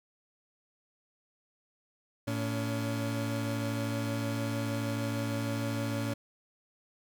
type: tone pair together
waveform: 30% pulse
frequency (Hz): 111.9 / 283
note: A2 / C#4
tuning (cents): +30 / +36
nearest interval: octave + major third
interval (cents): 1606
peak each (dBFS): -30 / -32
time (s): 2.27-6.14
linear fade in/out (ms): 10
effects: none